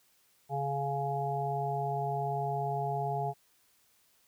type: harmonic tone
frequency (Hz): 139.8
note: C#3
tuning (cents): +15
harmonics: 1 / 3 / 5 / 6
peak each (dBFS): -35 / -38 / -34 / -36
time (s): 0.49-3.34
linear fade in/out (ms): 50
effects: white hiss -68 dBFS RMS until 4.27 s